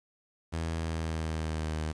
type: tone with pitch glide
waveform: sawtooth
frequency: 81.8 to 77.93 Hz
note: E2 to D#2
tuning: -13 to +3 cents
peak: -27 dBFS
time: 0.52-1.93 s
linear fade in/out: 20 ms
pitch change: -84 cents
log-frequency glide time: 0.73-1.78 s
effects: resampled to 22050 Hz + 9-bit